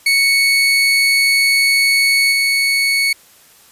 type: tone with level steps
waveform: 30% pulse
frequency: 2217 Hz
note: C#7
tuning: in tune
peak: -8 / -10 dBFS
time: 0.06-3.13 s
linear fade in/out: 5 ms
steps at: 2.31 s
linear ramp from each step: 20 ms
effects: white hiss -47 dBFS RMS until 3.71 s + resampled to 32000 Hz